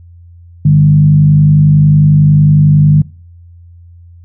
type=tone with frequency modulation; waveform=sine; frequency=150.1 Hz; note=D3; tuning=38 cents sharp; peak=-3 dBFS; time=0.65-3.02 s; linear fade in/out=5 ms; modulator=51 Hz; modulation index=0.54; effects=noise-tail reverb RT60 0.4 s tail -21 dB re dry + added 86 Hz sine -34 dBFS peak until 4.24 s